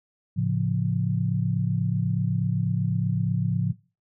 sine chord, A augmented, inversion none, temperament equal with one note detuned, 110 / 138.11 / 174.61 Hz, A2 / C#3 / E#3, 0 / -6 / 0 cents, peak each -26 dBFS, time 0.36-3.73 s, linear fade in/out 20 ms, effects noise-tail reverb RT60 0.3 s tail -19 dB re dry

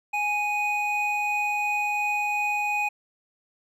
triangle tone pair together, 830.6 / 2489 Hz, G#5 / D#7, 0 / 0 cents, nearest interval octave + perfect fifth, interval 1900 cents, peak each -25 / -24 dBFS, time 0.13-2.89 s, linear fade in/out 10 ms, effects none

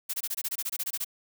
blue noise bursts, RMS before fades -31 dBFS, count 14, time 0.09-1.047 s, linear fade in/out 10 ms, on 47 ms, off 23 ms, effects none

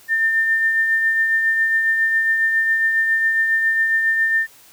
sine tone with tremolo, 1800 Hz, A6, 39 cents sharp, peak -13 dBFS, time 0.08-4.47 s, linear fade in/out 50 ms, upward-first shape triangle, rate 7.3 Hz, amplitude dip 40%, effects white hiss -48 dBFS RMS until 4.72 s

